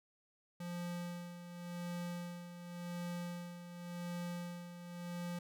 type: tone with tremolo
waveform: square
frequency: 174.61 Hz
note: F3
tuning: in tune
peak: -40 dBFS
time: 0.6-5.39 s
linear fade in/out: 5 ms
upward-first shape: sine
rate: 0.9 Hz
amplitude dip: 65%
effects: none